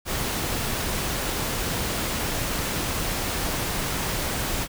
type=noise; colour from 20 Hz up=pink; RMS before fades=-27 dBFS; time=0.05-4.68 s; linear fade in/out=50 ms; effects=none